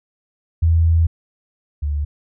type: tone pair in turn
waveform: sine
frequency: 82.5 / 73.1 Hz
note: E2 / D2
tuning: +2 / -7 cents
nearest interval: major second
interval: 209 cents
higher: first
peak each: -11 / -18 dBFS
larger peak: first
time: 0.62-1.07 / 1.82-2.05 s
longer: first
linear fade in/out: 10 ms
effects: none